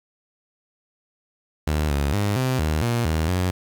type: tone with pitch steps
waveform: sawtooth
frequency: 76.2 / 70.9 / 102.3 / 129.3 / 77.5 / 118.4 / 79.5 / 91.1 Hz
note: D#2 / C#2 / G#2 / C3 / D#2 / A#2 / D#2 / F#2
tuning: -36 / +40 / -26 / -20 / -6 / +27 / +38 / -26 cents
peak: -16 dBFS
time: 1.67-3.51 s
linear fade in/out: 5 ms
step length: 230 ms
effects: 7-bit